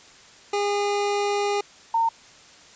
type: tone pair in turn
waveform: 25% pulse / sine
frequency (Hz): 407.7 / 913.2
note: G#4 / A#5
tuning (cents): -32 / -36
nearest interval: octave + major second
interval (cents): 1396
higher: second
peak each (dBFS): -18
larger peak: neither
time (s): 0.53-1.61 / 1.94-2.09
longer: first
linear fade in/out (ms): 5
effects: white hiss -49 dBFS RMS until 2.75 s + resampled to 16000 Hz